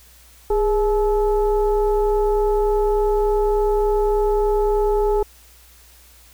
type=tone with frequency modulation; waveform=sine; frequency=413.3 Hz; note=G#4; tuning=8 cents flat; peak=-15 dBFS; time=0.5-5.23 s; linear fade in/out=5 ms; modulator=445 Hz; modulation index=0.77; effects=added 60 Hz sine -50 dBFS peak until 6.33 s + white hiss -50 dBFS RMS until 6.33 s